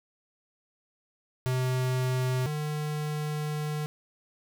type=tone pair in turn; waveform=square; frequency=128.2 / 150.84 Hz; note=C3 / D3; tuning=-35 / +47 cents; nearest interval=minor third; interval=282 cents; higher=second; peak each=-26 / -30 dBFS; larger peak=first; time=1.46-2.46 / 2.46-3.86 s; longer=second; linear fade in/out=0 ms; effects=none